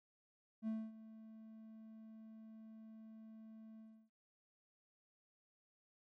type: tone with ADSR envelope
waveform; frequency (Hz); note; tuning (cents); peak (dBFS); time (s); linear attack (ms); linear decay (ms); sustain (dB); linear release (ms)
triangle; 220.6; A3; +5; -35; 0.62-4.1; 55; 240; -17; 310
effects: none